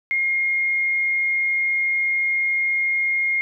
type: tone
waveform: sine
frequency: 2137 Hz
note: C7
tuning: 36 cents sharp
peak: -18 dBFS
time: 0.11-3.41 s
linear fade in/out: 0 ms
effects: none